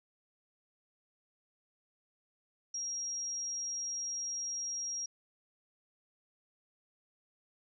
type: tone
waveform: sine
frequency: 5630 Hz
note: F8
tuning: 13 cents sharp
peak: -35 dBFS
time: 2.74-5.06 s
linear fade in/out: 5 ms
effects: none